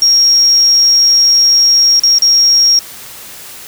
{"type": "tone with dropouts", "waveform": "sine", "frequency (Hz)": 5588, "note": "F8", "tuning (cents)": 0, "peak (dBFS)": -5, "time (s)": [0.02, 2.79], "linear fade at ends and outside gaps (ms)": 1, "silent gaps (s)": [[1.996, 2.035], [2.185, 2.221]], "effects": ["white hiss -31 dBFS RMS until 3.67 s"]}